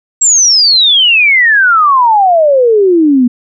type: exponential sweep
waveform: sine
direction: down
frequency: 7680 to 236.8 Hz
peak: -4 dBFS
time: 0.21-3.28 s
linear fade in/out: 10 ms
effects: none